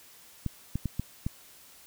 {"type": "clicks", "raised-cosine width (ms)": 5, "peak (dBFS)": -17, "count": 5, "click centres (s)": [0.463, 0.756, 0.857, 0.996, 1.265], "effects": ["white hiss -54 dBFS RMS until 1.86 s"]}